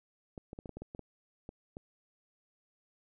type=clicks; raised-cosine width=2 ms; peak=-30 dBFS; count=11; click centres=0.378 / 0.531 / 0.589 / 0.658 / 0.693 / 0.77 / 0.82 / 0.949 / 0.993 / 1.491 / 1.769 s; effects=none